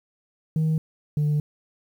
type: tone pair in turn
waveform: sine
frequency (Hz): 157.9 / 149.04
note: D#3 / D3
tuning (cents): +26 / +26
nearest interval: minor second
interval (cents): 100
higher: first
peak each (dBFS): -17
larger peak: neither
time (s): 0.56-0.78 / 1.17-1.4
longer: second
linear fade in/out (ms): 2
effects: tanh soft clip ceiling -18 dBFS + 9-bit